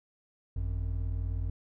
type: tone pair together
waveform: triangle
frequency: 51.05 / 90.6 Hz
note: G#1 / F#2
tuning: -29 / -36 cents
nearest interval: minor seventh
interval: 993 cents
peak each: -30 / -31 dBFS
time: 0.56-1.5 s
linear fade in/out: 5 ms
effects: none